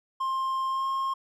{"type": "tone with pitch glide", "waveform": "triangle", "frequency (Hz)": [1058, 1071.5], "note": ["C6", "C6"], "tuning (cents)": [19, 41], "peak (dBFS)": -24, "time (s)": [0.2, 1.14], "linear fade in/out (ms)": 10, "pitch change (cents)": 22, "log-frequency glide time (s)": [0.68, 0.87], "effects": []}